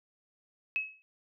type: tone with exponential decay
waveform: sine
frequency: 2574 Hz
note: E7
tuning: 42 cents flat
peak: -25 dBFS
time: 0.76-1.02 s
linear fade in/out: 0 ms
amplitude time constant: 55 ms
effects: none